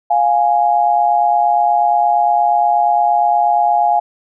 sine tone pair together, 702.1 / 830.6 Hz, F5 / G#5, +9 / 0 cents, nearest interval minor third, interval 291 cents, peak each -13 dBFS, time 0.1-4 s, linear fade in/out 10 ms, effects none

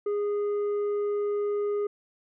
triangle tone with tanh clipping, 411.6 Hz, G#4, 16 cents flat, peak -26 dBFS, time 0.06-1.87 s, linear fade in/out 5 ms, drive 9 dB, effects none

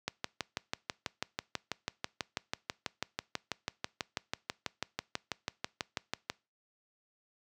click train, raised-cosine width 0.2 ms, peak -15 dBFS, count 39, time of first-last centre 0.08-6.299 s, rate 6.11 Hz, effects noise-tail reverb RT60 0.3 s tail -24 dB re dry + high-pass 80 Hz 12 dB/octave

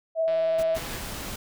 sine tone with vibrato, 649 Hz, E5, 27 cents flat, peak -21 dBFS, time 0.15-0.79 s, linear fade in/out 50 ms, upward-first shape sine, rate 19 Hz, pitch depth 17 cents each way
click train, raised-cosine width 0.3 ms, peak -26 dBFS, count 116, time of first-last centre 0.28-0.969 s, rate 167 Hz
pink noise bursts, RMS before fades -38 dBFS, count 3, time 0.58-0.959 s, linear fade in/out 10 ms, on 53 ms, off 110 ms
pink noise, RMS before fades -35 dBFS, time 0.76-1.36 s, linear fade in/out 5 ms
effects none

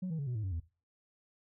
sine tone with pitch steps, 183.8 / 160.93 / 140.91 / 123.38 / 108.03 / 94.59 / 82.82 Hz, F#3 / E3 / C#3 / B2 / A2 / F#2 / E2, -11 / -41 / +29 / -1 / -31 / +39 / +9 cents, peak -31 dBFS, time 0.02-0.601 s, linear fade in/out 10 ms, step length 83 ms, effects noise-tail reverb RT60 0.3 s tail -17 dB re dry + tanh soft clip ceiling -32 dBFS

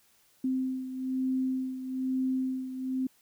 sine beating tone pair, 259.8 / 260.9 Hz, C4 / C4, -12 / -5 cents, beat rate 1.1 Hz, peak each -29 / -35 dBFS, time 0.44-3.07 s, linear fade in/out 5 ms, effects white hiss -65 dBFS RMS until 3.21 s

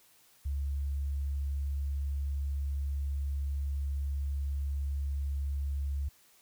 sine tone, 70 Hz, C#2, 18 cents sharp, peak -30 dBFS, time 0.45-6.09 s, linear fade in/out 10 ms, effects white hiss -63 dBFS RMS until 6.41 s

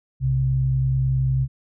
sine tone pair together, 61.73 / 130.81 Hz, B1 / C3, 0 / 0 cents, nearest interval octave + minor second, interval 1300 cents, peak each -26 / -18 dBFS, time 0.2-1.48 s, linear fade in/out 50 ms, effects none

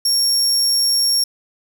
30% pulse tone, 5530 Hz, F8, 18 cents flat, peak -10 dBFS, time 0.05-1.24 s, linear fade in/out 5 ms, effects none

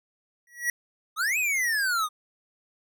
square tone with exponential growth, 1925 Hz, B6, 45 cents flat, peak -21 dBFS, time 0.47-0.7 s, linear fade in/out 2 ms, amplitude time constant 48 ms
square exponential two-way sweep, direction up then down, 1200 to 2600 to 1200 Hz, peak -24 dBFS, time 1.16-2.09 s, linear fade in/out 50 ms, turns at 1.38 s
effects none

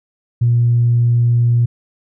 sine tone, 119.1 Hz, A#2, 38 cents sharp, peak -9 dBFS, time 0.41-1.66 s, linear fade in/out 10 ms, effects tanh soft clip ceiling -5 dBFS

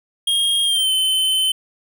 square tone with pitch glide, 3245 to 3063 Hz, G#7 to G7, -41 to -41 cents, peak -16 dBFS, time 0.27-1.52 s, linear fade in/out 5 ms, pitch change -100 cents, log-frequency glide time 0.64-0.91 s, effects none

